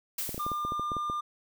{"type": "noise with exponential decay", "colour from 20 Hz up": "blue", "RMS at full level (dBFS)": -31, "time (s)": [0.18, 0.87], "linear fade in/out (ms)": 5, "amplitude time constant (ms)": 150}
{"type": "clicks", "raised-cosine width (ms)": 2, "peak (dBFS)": -24, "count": 11, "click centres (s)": [0.292, 0.345, 0.379, 0.465, 0.517, 0.65, 0.721, 0.796, 0.918, 0.967, 1.099]}
{"type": "tone", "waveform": "triangle", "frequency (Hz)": 1200, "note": "D6", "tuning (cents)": 37, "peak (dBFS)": -28, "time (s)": [0.39, 1.21], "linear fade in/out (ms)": 10}
{"effects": []}